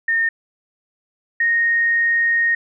sine tone pair in turn, 1828 / 1858.9 Hz, A#6 / A#6, -34 / -5 cents, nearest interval unison, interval 29 cents, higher second, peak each -15 / -14 dBFS, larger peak second, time 0.08-0.29 / 1.4-2.55 s, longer second, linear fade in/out 5 ms, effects none

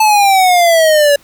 square exponential sweep, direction down, 877 to 566 Hz, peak -7 dBFS, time 0-1.16 s, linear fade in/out 5 ms, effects pink hiss -46 dBFS RMS until 1.23 s

